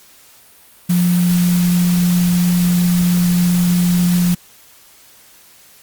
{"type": "tone in noise", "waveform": "sine", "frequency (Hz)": 176.5, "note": "F3", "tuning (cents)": 19, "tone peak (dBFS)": -11, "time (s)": [0.89, 4.35], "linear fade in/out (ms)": 10, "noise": "white", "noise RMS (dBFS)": -26, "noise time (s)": [0.89, 4.35], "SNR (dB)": 12, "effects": ["white hiss -46 dBFS RMS until 5.82 s", "Opus 48 kbps"]}